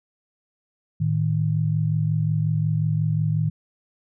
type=tone pair together; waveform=sine; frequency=110 / 155.56 Hz; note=A2 / D#3; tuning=0 / 0 cents; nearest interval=tritone; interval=600 cents; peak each=-23 / -21 dBFS; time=1-3.5 s; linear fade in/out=10 ms; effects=none